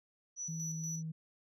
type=tone with tremolo; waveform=sine; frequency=5920 Hz; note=F#8; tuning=in tune; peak=-37 dBFS; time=0.36-1.03 s; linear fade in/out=50 ms; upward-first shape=square; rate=4.2 Hz; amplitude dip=50%
type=tone with vibrato; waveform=sine; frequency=160.1 Hz; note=D#3; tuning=50 cents sharp; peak=-37 dBFS; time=0.48-1.12 s; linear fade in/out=10 ms; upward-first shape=sine; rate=2.7 Hz; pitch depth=10 cents each way
effects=tanh soft clip ceiling -31 dBFS